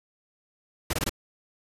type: noise bursts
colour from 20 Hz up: pink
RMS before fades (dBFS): -27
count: 4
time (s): 0.9-1.095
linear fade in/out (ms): 5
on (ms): 33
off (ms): 21
effects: resampled to 32000 Hz